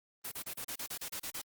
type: noise bursts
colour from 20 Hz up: white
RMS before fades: -40 dBFS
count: 11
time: 0.24-1.417 s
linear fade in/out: 10 ms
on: 77 ms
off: 33 ms
effects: Opus 24 kbps